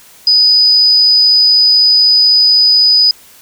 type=tone; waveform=sine; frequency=4978 Hz; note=D#8; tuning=in tune; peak=-5 dBFS; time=0.27-3.11 s; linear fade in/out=2 ms; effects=white hiss -41 dBFS RMS until 3.41 s